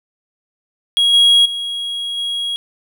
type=tone with level steps; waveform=triangle; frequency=3300 Hz; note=G#7; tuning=12 cents flat; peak=-9 / -6 / -19 / -17 dBFS; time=0.97-2.56 s; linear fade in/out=0 ms; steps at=1.13 / 1.45 / 2.17 s; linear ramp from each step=10 ms; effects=none